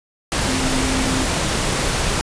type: tone in noise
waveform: sine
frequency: 261.3 Hz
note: C4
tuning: 2 cents flat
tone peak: -22 dBFS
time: 0.48-1.25 s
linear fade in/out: 0 ms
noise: pink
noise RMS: -20 dBFS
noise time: 0.32-2.21 s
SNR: -5 dB
effects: resampled to 22050 Hz